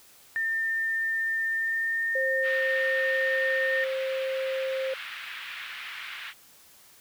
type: tone with pitch glide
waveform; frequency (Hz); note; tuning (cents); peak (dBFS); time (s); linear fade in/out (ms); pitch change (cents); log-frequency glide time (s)
sine; 1804 to 1826; A6 to A#6; +43 to -36; -25; 0.36-3.84; 0; +21; 1.53-2.11
type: tone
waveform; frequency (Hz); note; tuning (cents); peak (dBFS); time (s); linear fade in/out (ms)
sine; 529; C5; +19; -27; 2.15-4.94; 5
type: band-pass noise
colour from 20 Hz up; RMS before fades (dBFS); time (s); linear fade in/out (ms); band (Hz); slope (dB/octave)
pink; -39; 2.42-6.34; 50; 1500 to 3200; 24
effects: white hiss -55 dBFS RMS until 7 s